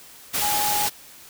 sine tone in noise, 830.6 Hz, G#5, in tune, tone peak -24 dBFS, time 0.41-0.88 s, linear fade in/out 20 ms, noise white, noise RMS -24 dBFS, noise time 0.33-0.9 s, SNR -3 dB, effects white hiss -46 dBFS RMS until 1.29 s

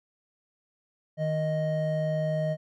triangle tone pair together, 155.75 / 623 Hz, D#3 / D#5, +2 / +2 cents, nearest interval 2 octaves, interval 2400 cents, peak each -26 dBFS, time 1.17-2.57 s, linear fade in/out 50 ms, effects none

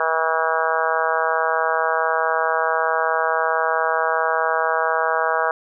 harmonic tone, 161.4 Hz, E3, 36 cents flat, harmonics 3 / 4 / 5 / 6 / 7 / 8 / 9 / 10, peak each -26 / -24 / -26 / -26 / -25 / -27 / -26 / -27 dBFS, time 0-5.51 s, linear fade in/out 2 ms, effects none

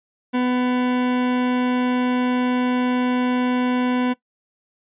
40% pulse tone, 249.5 Hz, B3, 18 cents sharp, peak -17 dBFS, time 0.33-4.14 s, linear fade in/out 20 ms, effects noise-tail reverb RT60 0.1 s tail -18 dB re dry + resampled to 8000 Hz

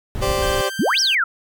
brown noise, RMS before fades -25 dBFS, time 0.15-0.61 s, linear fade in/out 0 ms
30% pulse chord, G suspended fourth, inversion none, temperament just, 392 / 522.7 / 588 Hz, G4 / C5 / D5, 0 / -2 / +2 cents, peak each -21 dBFS, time 0.21-0.7 s, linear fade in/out 20 ms
sawtooth tone with vibrato, 1568 Hz, G6, in tune, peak -24 dBFS, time 0.42-1.15 s, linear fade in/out 5 ms, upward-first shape triangle, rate 17 Hz, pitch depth 9 cents each way
sine exponential two-way sweep, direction up then down, 165.9 to 5930 to 1290 Hz, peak -15 dBFS, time 0.79-1.24 s, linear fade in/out 5 ms, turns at 1 s
effects none

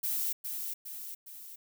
violet noise with echo, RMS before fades -32 dBFS, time 0.03-0.33 s, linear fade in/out 10 ms, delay 410 ms, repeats 3, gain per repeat -5 dB, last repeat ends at 1.56 s, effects none

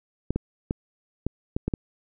clicks, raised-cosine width 3 ms, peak -12 dBFS, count 7, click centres 0.306 / 0.36 / 0.709 / 1.266 / 1.565 / 1.68 / 1.738 s, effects none

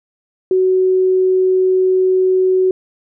sine tone, 373.1 Hz, F#4, 14 cents sharp, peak -10 dBFS, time 0.51-2.71 s, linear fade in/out 2 ms, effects none

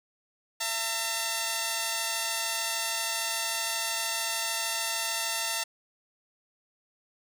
5% pulse tone pair together, 671.2 / 906 Hz, E5 / A#5, +31 / -50 cents, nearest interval perfect fourth, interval 519 cents, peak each -22 / -18 dBFS, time 0.6-5.64 s, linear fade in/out 10 ms, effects none

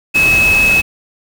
sine tone in noise, 2577 Hz, E7, 40 cents flat, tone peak -8 dBFS, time 0.14-0.82 s, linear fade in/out 20 ms, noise pink, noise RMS -20 dBFS, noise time 0.14-0.82 s, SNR +9 dB, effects none

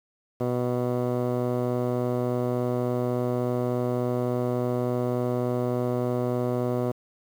15% pulse tone with low-pass filter, 123.47 Hz, B2, in tune, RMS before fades -26 dBFS, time 0.4-6.92 s, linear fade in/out 10 ms, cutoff 760 Hz, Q 2.8, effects 8-bit

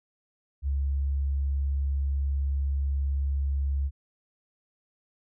sine tone, 69.3 Hz, C#2, in tune, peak -24 dBFS, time 0.62-3.91 s, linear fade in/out 50 ms, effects none

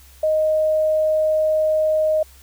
sine tone, 622.3 Hz, D#5, in tune, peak -15 dBFS, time 0.23-2.23 s, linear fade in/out 5 ms, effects added 66 Hz sine -46 dBFS peak until 2.42 s + white hiss -50 dBFS RMS until 2.42 s

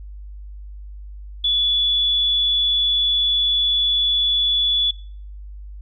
sine tone, 3432 Hz, A7, 44 cents flat, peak -16 dBFS, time 1.44-4.91 s, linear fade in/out 5 ms, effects noise-tail reverb RT60 0.5 s tail -19 dB re dry + added 50 Hz sine -33 dBFS peak until 5.81 s

